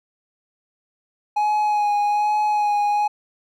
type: tone with vibrato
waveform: triangle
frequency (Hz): 835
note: G#5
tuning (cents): +9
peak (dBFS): -15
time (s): 1.36-3.08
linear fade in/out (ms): 10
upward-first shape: sine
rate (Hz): 1.2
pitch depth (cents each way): 21
effects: none